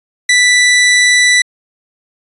sawtooth tone, 1975.5 Hz, B6, in tune, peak -3 dBFS, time 0.29-1.42 s, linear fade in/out 5 ms, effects resampled to 24000 Hz

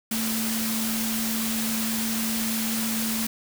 sine tone in noise, 223.5 Hz, A3, 27 cents sharp, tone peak -27 dBFS, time 0.11-3.27 s, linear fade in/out 5 ms, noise white, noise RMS -29 dBFS, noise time 0.11-3.27 s, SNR -1 dB, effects none

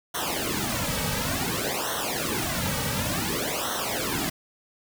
pink noise with flanger, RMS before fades -28 dBFS, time 0.14-4.3 s, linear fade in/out 10 ms, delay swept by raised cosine 0.41 to 2.91 ms, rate 0.56 Hz, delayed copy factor -1, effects none

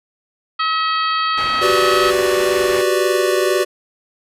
harmonic tone, 641 Hz, E5, 49 cents flat, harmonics 2 / 3 / 4 / 5 / 6 / 7, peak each -17 / -26 / -28 / -26 / -32 / -27 dBFS, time 0.59-2.11 s, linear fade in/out 10 ms
white low-pass noise, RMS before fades -29 dBFS, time 1.37-2.82 s, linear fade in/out 10 ms, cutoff 2100 Hz, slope 12 dB/octave
square chord, G major seventh, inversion third, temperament equal, 370 / 392 / 493.9 / 587.3 Hz, F#4 / G4 / B4 / D5, 0 / 0 / 0 / 0 cents, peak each -18 / -22 / -23 / -21 dBFS, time 1.61-3.65 s, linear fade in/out 20 ms
effects resampled to 32000 Hz

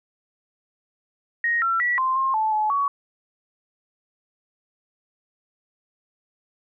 sine tone with pitch steps, 1873 / 1351 / 1944 / 1044 / 1065 / 872 / 856 / 1124 Hz, A#6 / E6 / B6 / C6 / C6 / A5 / A5 / C#6, +8 / +42 / -28 / -4 / +30 / -16 / -48 / +24 cents, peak -19 dBFS, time 1.44-2.88 s, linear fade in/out 2 ms, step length 180 ms, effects none

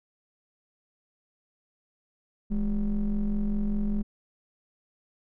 triangle ring-modulated tone, 92.5 Hz, F#2, in tune, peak -19 dBFS, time 2.5-4.03 s, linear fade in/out 20 ms, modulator 115 Hz, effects none

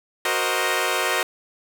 10% pulse chord, C half-diminished seventh, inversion second, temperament equal, 370 / 466.2 / 523.3 / 622.3 Hz, Gb4 / Bb4 / C5 / Eb5, 0 / 0 / 0 / 0 cents, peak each -18 dBFS, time 0.25-1.23 s, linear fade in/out 2 ms, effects none

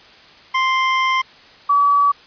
25% pulse / sine tone pair in turn, 1046.5 / 1143.7 Hz, C6 / D6, 0 / -46 cents, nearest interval major second, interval 154 cents, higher second, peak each -11 dBFS, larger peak neither, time 0.54-1.22 / 1.69-2.12 s, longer first, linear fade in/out 10 ms, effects white hiss -45 dBFS RMS until 2.26 s + resampled to 11025 Hz

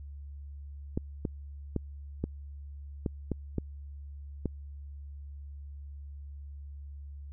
clicks, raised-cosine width 3 ms, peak -17 dBFS, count 8, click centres 0.975 / 1.252 / 1.763 / 2.24 / 3.062 / 3.317 / 3.583 / 4.457 s, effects added 71 Hz sine -41 dBFS peak until 7.32 s

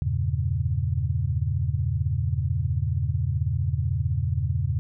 sine chord, E diminished seventh, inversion none, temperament equal, 82.41 / 98 / 116.54 / 138.59 Hz, E2 / G2 / Bb2 / Db3, 0 / 0 / 0 / 0 cents, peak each -27 / -28 / -28 / -28 dBFS, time 0.02-4.79 s, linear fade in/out 0 ms, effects none

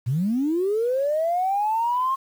sine linear sweep, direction up, 110 to 1081 Hz, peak -19 dBFS, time 0.06-2.16 s, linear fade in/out 20 ms, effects tanh soft clip ceiling -15 dBFS + 8-bit

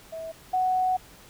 sine tone pair in turn, 649 / 741.8 Hz, E5 / F#5, -27 / +4 cents, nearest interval major second, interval 231 cents, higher second, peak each -33 / -21 dBFS, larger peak second, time 0.12-0.32 / 0.53-0.97 s, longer second, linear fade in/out 10 ms, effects pink hiss -51 dBFS RMS until 1.29 s

